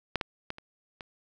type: clicks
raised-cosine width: 0.3 ms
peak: -11 / -14 / -18 / -28 / -24 dBFS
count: 5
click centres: 0.157 / 0.212 / 0.504 / 0.584 / 1.008 s
effects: none